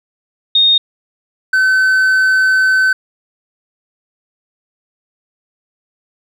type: tone pair in turn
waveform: sine / triangle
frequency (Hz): 3699 / 1525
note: A#7 / G6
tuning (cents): -14 / -48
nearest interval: octave + minor third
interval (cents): 1534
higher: first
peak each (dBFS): -7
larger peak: neither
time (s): 0.55-0.78 / 1.53-2.93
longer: second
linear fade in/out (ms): 5
effects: none